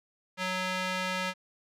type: tone with band-pass filter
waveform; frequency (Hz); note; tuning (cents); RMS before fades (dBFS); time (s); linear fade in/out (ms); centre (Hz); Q
square; 185; F#3; 0; -32; 0.37-1.34; 50; 2300; 0.79
effects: none